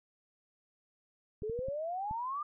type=clicks; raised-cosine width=5 ms; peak=-31 dBFS; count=5; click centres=1.422 / 1.497 / 1.591 / 1.685 / 2.111 s
type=exponential sweep; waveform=sine; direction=up; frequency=415.3 to 1221 Hz; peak=-34 dBFS; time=1.43-2.43 s; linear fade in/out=5 ms
effects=none